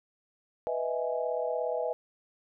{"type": "chord", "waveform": "sine", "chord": "E major seventh", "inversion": "second", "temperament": "equal", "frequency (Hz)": [493.9, 622.3, 659.3, 830.6], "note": ["B4", "D#5", "E5", "G#5"], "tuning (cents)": [0, 0, 0, 0], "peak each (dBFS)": [-32, -34, -34, -38], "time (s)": [0.67, 1.93], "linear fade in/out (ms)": 0, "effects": []}